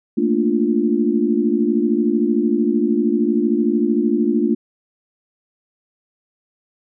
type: chord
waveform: sine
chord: Bb major seventh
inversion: third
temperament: equal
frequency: 220 / 233.1 / 293.7 / 349.2 Hz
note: A3 / Bb3 / D4 / F4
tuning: 0 / 0 / 0 / 0 cents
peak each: -20 dBFS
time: 0.17-4.55 s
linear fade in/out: 10 ms
effects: none